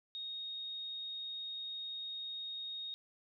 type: tone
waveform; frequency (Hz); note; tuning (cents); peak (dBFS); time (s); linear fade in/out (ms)
sine; 3729; A#7; 0; -40; 0.15-2.94; 0
effects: none